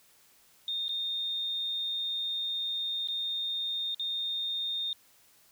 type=tone with dropouts; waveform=sine; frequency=3658 Hz; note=A#7; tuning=33 cents flat; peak=-30 dBFS; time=0.68-4.93 s; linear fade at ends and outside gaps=1 ms; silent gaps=0.882-0.892 / 3.074-3.085 / 3.946-3.996 s; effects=white hiss -62 dBFS RMS until 5.51 s